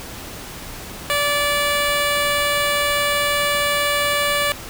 10% pulse tone, 580 Hz, D5, 22 cents flat, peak -9 dBFS, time 1.1-4.52 s, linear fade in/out 0 ms, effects pink hiss -34 dBFS RMS until 4.69 s

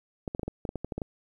clicks, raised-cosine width 2 ms, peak -19 dBFS, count 12, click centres 0.278 / 0.349 / 0.395 / 0.432 / 0.48 / 0.652 / 0.691 / 0.757 / 0.846 / 0.922 / 0.98 / 1.018 s, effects 10-bit

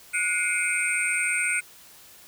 sine tone cluster, 1459 / 2125 / 2294 / 2505 / 8560 Hz, F#6 / C7 / D7 / D#7 / C9, -25 / +26 / -41 / +11 / +38 cents, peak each -29 dBFS, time 0.13-1.61 s, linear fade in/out 20 ms, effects white hiss -50 dBFS RMS until 2.27 s

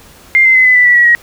sine tone with pitch steps, 2100 / 2070 / 2040 / 2011 / 1982.1 / 1953.7 / 1925.7 / 1898.1 Hz, C7 / C7 / C7 / B6 / B6 / B6 / B6 / A#6, +6 / -19 / -44 / +31 / +6 / -19 / -44 / +31 cents, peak -4 dBFS, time 0.35-1.15 s, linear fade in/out 0 ms, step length 100 ms, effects pink hiss -40 dBFS RMS until 1.22 s

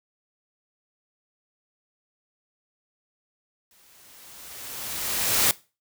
white noise with exponential growth, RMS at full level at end -19 dBFS, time 3.71-5.51 s, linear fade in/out 1 ms, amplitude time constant 390 ms, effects noise-tail reverb RT60 0.3 s tail -20 dB re dry

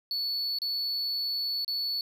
triangle tone with dropouts, 4435 Hz, C#8, in tune, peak -27 dBFS, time 0.11-2.01 s, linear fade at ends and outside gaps 1 ms, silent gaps 0.587-0.618 / 1.647-1.679 s, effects none

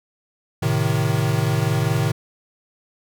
square chord, A diminished, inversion none, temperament equal, 110 / 130.81 / 155.56 Hz, A2 / C3 / Eb3, 0 / 0 / 0 cents, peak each -23 dBFS, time 0.62-2.12 s, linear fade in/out 10 ms, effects none

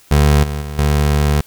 25% pulse tone with level steps, 73.42 Hz, D2, in tune, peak -5 / -16 / -20 / -8 dBFS, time 0.11-1.41 s, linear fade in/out 5 ms, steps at 0.43 / 0.61 / 0.78 s, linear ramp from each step 10 ms, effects white hiss -48 dBFS RMS until 1.46 s

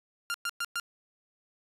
sawtooth tone bursts, 1396.9 Hz, F6, in tune, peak -26 dBFS, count 4, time 0.3-0.798 s, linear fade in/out 0 ms, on 42 ms, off 110 ms, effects resampled to 32000 Hz

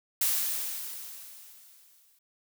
blue noise with exponential decay, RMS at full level -25 dBFS, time 0.21-2.19 s, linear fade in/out 5 ms, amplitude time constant 430 ms, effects none

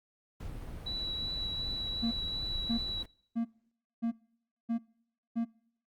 brown noise, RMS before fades -41 dBFS, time 0.4-3.06 s, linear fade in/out 5 ms
sine tone with vibrato, 3930 Hz, B7, 9 cents flat, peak -34 dBFS, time 0.86-3.03 s, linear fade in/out 10 ms, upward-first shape triangle, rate 2.7 Hz, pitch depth 12 cents each way
triangle tone bursts, 230.9 Hz, A#3, 16 cents flat, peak -26 dBFS, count 6, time 2.02-5.452 s, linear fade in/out 20 ms, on 97 ms, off 570 ms
effects noise-tail reverb RT60 0.7 s tail -24 dB re dry + Opus 48 kbps

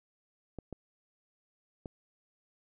clicks, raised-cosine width 2 ms, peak -27 dBFS, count 3, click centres 0.587 / 0.727 / 1.858 s, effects none

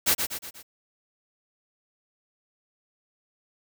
white noise with echo, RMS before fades -21 dBFS, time 0.06-0.15 s, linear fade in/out 20 ms, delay 120 ms, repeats 4, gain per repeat -6 dB, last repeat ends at 0.63 s, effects none

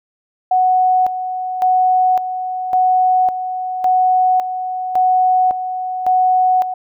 sine tone with tremolo, 740 Hz, F#5, in tune, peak -10 dBFS, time 0.51-6.74 s, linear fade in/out 5 ms, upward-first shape square, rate 0.9 Hz, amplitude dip 65%, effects none

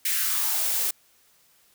blue noise with high-pass filter sweep, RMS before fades -25 dBFS, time 0.05-0.91 s, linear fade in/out 5 ms, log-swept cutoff 2100 to 370 Hz, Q 2.9, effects white hiss -61 dBFS RMS until 1.74 s

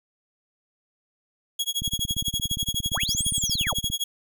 sawtooth tone with tremolo, 3322 Hz, G#7, in tune, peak -19 dBFS, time 1.59-4.04 s, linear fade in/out 5 ms, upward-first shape sine, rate 12 Hz, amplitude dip 100%
click train, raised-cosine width 5 ms, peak -20 dBFS, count 37, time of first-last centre 1.82-3.901 s, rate 17.3 Hz
sine linear two-way sweep, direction up then down, 392 to 10000 to 392 Hz, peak -26 dBFS, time 2.94-3.74 s, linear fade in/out 10 ms, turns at 3.28 s
effects none

